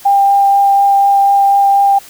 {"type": "tone with vibrato", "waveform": "sine", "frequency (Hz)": 796, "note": "G5", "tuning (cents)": 26, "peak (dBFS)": -6, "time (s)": [0.05, 1.99], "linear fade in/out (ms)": 10, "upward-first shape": "triangle", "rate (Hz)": 4.1, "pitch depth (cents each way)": 9, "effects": ["white hiss -37 dBFS RMS until 2.09 s"]}